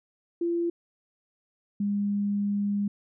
sine tone pair in turn, 341.6 / 203.1 Hz, F4 / G#3, -38 / -38 cents, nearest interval major sixth, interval 900 cents, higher first, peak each -24 dBFS, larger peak neither, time 0.41-0.7 / 1.8-2.88 s, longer second, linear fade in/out 5 ms, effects none

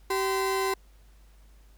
35% pulse tone pair together, 384.7 / 1027 Hz, G4 / C6, -33 / -33 cents, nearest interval octave + perfect fourth, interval 1700 cents, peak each -25 / -28 dBFS, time 0.1-0.74 s, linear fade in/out 5 ms, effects added 50 Hz sine -52 dBFS peak until 1.77 s + pink hiss -64 dBFS RMS until 1.77 s

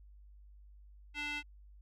square tone with band-pass filter, 293.7 Hz, D4, in tune, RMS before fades -39 dBFS, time 1.14-1.43 s, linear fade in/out 50 ms, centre 2500 Hz, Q 3.3, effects added 50 Hz sine -54 dBFS peak until 1.81 s

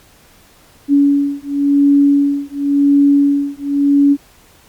sine beating tone pair, 282.7 / 283.63 Hz, C#4 / C#4, +34 / +40 cents, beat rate 0.93 Hz, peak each -12 dBFS, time 0.88-4.17 s, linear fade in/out 50 ms, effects pink hiss -47 dBFS RMS until 4.68 s + MP3 96 kbps

